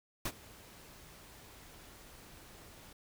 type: noise with ADSR envelope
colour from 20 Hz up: pink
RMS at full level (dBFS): -34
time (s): 0.25-2.93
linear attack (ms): 5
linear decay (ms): 58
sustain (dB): -21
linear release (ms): 5
effects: none